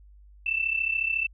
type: tone pair together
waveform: sine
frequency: 2637 / 2671 Hz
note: E7 / E7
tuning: 0 / +22 cents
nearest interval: unison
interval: 22 cents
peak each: -28 / -26 dBFS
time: 0.46-1.27 s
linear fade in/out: 5 ms
effects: added 50 Hz sine -49 dBFS peak until 1.33 s